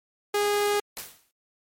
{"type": "tone", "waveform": "sawtooth", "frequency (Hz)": 411.4, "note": "G#4", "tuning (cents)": -16, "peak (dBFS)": -18, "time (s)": [0.34, 0.8], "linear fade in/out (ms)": 5}
{"type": "noise with exponential decay", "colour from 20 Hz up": "white", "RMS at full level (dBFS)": -33, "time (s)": [0.97, 1.31], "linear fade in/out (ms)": 0, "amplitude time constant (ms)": 72}
{"effects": ["MP3 64 kbps"]}